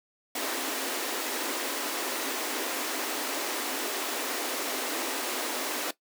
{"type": "high-pass noise", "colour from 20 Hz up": "pink", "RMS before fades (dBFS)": -32, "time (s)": [0.35, 5.91], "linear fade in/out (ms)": 5, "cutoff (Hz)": 250, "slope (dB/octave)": 96, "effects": ["noise-tail reverb RT60 0.1 s tail -17 dB re dry"]}